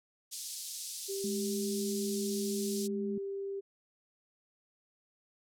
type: band-pass noise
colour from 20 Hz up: pink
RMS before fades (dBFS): -42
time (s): 0.31-2.88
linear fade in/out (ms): 20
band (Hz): 4400 to 12000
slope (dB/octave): 24
type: tone with pitch glide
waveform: sine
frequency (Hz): 392 to 394.3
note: G4 to G4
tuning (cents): 0 to +10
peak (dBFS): -35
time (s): 1.08-3.61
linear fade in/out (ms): 20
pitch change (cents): +10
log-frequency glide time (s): 1.31-1.51
type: tone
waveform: sine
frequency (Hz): 208.2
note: G#3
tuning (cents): +5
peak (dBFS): -34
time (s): 1.24-3.18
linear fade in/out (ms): 2
effects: none